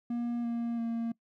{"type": "tone with pitch steps", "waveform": "triangle", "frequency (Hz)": [237.8, 234.3, 230.8], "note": ["A#3", "A#3", "A#3"], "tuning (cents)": [35, 9, -17], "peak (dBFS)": -28, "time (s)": [0.1, 1.12], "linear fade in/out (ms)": 5, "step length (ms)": 340, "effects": ["noise-tail reverb RT60 0.1 s tail -22 dB re dry"]}